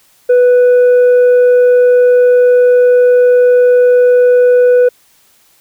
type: tone with tanh clipping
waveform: sine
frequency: 494 Hz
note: B4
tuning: in tune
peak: -5 dBFS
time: 0.29-4.89 s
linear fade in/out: 10 ms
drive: 3 dB
effects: white hiss -50 dBFS RMS until 5.6 s